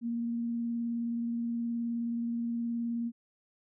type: tone with vibrato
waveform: sine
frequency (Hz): 234.2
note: A#3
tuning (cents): +8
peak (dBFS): -30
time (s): 0.01-3.12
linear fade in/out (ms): 50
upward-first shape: sine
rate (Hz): 19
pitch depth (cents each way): 13
effects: none